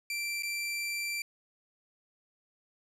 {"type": "tone with dropouts", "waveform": "sawtooth", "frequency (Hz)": 2349, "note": "D7", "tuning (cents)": 0, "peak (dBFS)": -29, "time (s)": [0.1, 1.22], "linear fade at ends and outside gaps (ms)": 2, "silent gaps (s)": [0.424, 0.432], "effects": ["resampled to 32000 Hz"]}